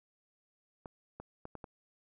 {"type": "clicks", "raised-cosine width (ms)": 1, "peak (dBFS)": -30, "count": 5, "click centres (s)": [0.858, 1.2, 1.454, 1.553, 1.642], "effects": []}